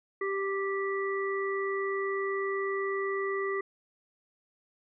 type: harmonic tone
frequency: 392 Hz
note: G4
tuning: in tune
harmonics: 1 / 3 / 5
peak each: -30 / -36 / -36 dBFS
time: 0.21-3.61 s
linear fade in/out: 5 ms
effects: none